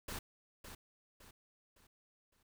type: noise with echo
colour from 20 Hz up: pink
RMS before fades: -43 dBFS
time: 0.08-0.19 s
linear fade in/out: 5 ms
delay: 560 ms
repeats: 4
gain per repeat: -8 dB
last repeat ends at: 2.43 s
effects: none